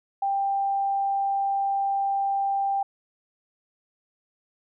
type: tone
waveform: sine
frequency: 790 Hz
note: G5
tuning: 13 cents sharp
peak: -22 dBFS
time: 0.22-2.83 s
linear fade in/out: 5 ms
effects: none